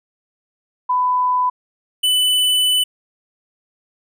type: tone pair in turn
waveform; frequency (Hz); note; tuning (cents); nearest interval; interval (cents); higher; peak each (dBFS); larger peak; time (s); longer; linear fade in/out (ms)
sine / square; 999 / 2994; B5 / F#7; +20 / +20; octave + perfect fifth; 1900; second; -14; neither; 0.89-1.5 / 2.03-2.84; second; 10
effects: none